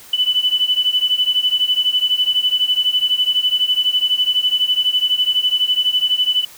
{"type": "beating tone pair", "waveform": "sine", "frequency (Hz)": [2988, 3000], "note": ["F#7", "F#7"], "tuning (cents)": [16, 23], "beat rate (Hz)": 12, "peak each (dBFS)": [-16, -18], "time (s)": [0.13, 6.45], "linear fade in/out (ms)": 5, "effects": ["white hiss -41 dBFS RMS until 6.57 s"]}